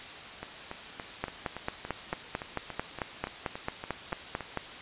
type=two click trains; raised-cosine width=0.5 ms; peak=-15 / -22 dBFS; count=16 / 15; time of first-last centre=1.24-4.573 / 0.43-4.407 s; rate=4.5 / 3.52 Hz; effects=white hiss -43 dBFS RMS until 4.81 s + resampled to 8000 Hz